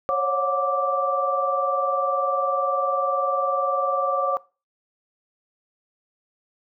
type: tone cluster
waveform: sine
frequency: 544 / 564 / 726 / 1171 Hz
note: C#5 / C#5 / F#5 / D6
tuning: -33 / +30 / -33 / -5 cents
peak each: -24 / -29 / -28 / -23 dBFS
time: 0.09-4.37 s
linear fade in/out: 0 ms
effects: noise-tail reverb RT60 0.3 s tail -20 dB re dry